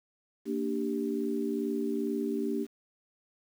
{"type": "chord", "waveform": "sine", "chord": "G minor", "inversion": "first", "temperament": "equal with one note detuned", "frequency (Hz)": [231.3, 293.7, 392], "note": ["Bb3", "D4", "G4"], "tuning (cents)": [-13, 0, 0], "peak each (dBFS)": -33, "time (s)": [0.45, 2.67], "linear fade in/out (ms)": 50, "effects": ["9-bit"]}